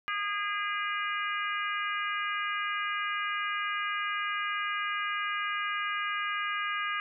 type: harmonic tone with a mistuned harmonic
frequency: 409.5 Hz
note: G#4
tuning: 24 cents flat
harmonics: 3 / 4 / 5 / 6 / 7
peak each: -33 / -35 / -37 / -39 / -40 dBFS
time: 0.08-7 s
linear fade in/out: 0 ms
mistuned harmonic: 6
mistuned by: -34 cents
effects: none